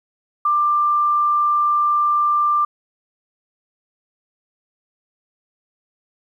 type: tone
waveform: sine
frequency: 1186 Hz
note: D6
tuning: 17 cents sharp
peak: -14 dBFS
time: 0.45-2.65 s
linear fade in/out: 5 ms
effects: 9-bit